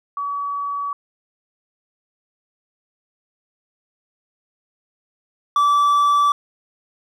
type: tone pair in turn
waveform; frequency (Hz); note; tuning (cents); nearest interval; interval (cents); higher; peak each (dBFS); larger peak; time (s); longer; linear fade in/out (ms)
sine / triangle; 1138 / 1157.9; C#6 / D6; +45 / -25; unison; 30; second; -22 / -11; second; 0.17-0.93 / 5.56-6.32; neither; 2
effects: none